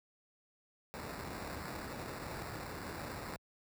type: noise with sample-and-hold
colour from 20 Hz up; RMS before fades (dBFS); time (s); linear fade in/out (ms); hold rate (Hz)
pink; -43; 0.94-3.36; 0; 3150
effects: high-pass 60 Hz 12 dB/octave